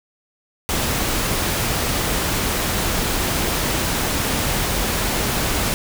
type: noise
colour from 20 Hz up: pink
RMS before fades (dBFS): -21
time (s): 0.69-5.74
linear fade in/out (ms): 0
effects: none